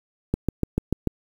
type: click train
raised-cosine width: 3 ms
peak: -8 dBFS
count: 6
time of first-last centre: 0.34-1.073 s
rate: 6.82 Hz
effects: 7-bit

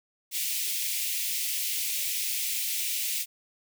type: high-pass noise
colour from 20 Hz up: white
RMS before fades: -30 dBFS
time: 0.31-3.26 s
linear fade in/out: 50 ms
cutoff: 2100 Hz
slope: 48 dB/octave
effects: none

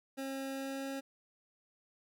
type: tone with pitch glide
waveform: 25% pulse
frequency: 270 to 271.9 Hz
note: C#4 to C#4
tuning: -45 to -33 cents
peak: -34 dBFS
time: 0.17-1.01 s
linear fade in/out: 20 ms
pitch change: +12 cents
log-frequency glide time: 0.53-0.89 s
effects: none

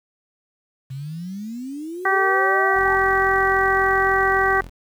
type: exponential sweep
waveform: sine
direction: up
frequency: 128.7 to 880 Hz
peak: -28 dBFS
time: 0.9-2.96 s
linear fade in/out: 10 ms
type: harmonic tone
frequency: 385.9 Hz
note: G4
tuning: 27 cents flat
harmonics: 1 / 2 / 3 / 4 / 5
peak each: -22 / -22 / -22 / -22 / -22 dBFS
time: 2.05-4.61 s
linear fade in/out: 5 ms
type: tone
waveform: sawtooth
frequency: 43.65 Hz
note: F1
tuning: in tune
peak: -30 dBFS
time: 2.73-4.71 s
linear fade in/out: 50 ms
effects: 8-bit

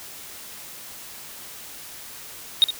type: tone with echo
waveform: triangle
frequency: 3729 Hz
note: A#7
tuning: in tune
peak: -9 dBFS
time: 2.62-2.64 s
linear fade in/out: 0 ms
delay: 65 ms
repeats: 1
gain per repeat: -11 dB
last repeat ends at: 2.705 s
effects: white hiss -40 dBFS RMS until 2.79 s

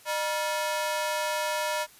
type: ring-modulated tone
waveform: sawtooth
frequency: 784 Hz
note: G5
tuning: in tune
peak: -20 dBFS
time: 0.05-1.87 s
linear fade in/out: 50 ms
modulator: 176 Hz
effects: white hiss -54 dBFS RMS until 1.99 s + resampled to 32000 Hz

